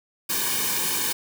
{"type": "noise with comb filter", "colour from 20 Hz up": "white", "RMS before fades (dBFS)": -25, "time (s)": [0.29, 1.13], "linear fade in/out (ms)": 10, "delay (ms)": 1.5, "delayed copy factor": -0.9, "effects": []}